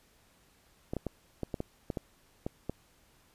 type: clicks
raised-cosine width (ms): 2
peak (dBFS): -20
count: 10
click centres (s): 0.935 / 0.967 / 1.067 / 1.433 / 1.542 / 1.604 / 1.902 / 1.972 / 2.465 / 2.696
effects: pink hiss -65 dBFS RMS until 3.34 s + resampled to 32000 Hz